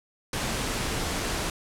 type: noise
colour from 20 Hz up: pink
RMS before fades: -29 dBFS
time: 0.33-1.5 s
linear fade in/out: 2 ms
effects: low-pass 10000 Hz 12 dB/octave